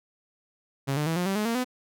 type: tone with pitch steps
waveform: sawtooth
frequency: 137.3 / 149.73 / 163.28 / 178.06 / 194.17 / 211.7 / 230.9 / 251.8 Hz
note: C#3 / D3 / E3 / F3 / G3 / G#3 / A#3 / B3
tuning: -16 / +34 / -16 / +34 / -16 / +33 / -16 / +34 cents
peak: -21 dBFS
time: 0.87-1.646 s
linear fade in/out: 20 ms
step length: 97 ms
effects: none